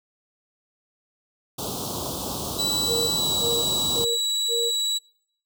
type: band-stop noise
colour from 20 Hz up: pink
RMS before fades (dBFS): -29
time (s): 1.58-4.05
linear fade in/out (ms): 10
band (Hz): 1200 to 3200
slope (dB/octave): 48
type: tone with pitch glide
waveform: 35% pulse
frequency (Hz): 3951 to 3906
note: B7 to B7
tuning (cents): 0 to -20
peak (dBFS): -21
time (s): 2.58-4.99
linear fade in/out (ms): 20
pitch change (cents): -20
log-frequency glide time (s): 3.15-3.31
type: tone bursts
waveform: sine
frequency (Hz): 466.9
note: A#4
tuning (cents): +3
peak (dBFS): -25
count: 4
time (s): 2.86-4.72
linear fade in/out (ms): 50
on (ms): 240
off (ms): 300
effects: noise-tail reverb RT60 0.7 s tail -26 dB re dry + high-pass 100 Hz 12 dB/octave